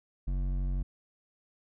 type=tone with hard clipping; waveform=sine; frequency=46.25 Hz; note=F#1; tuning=in tune; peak=-30 dBFS; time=0.27-0.83 s; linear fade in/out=10 ms; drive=10 dB; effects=none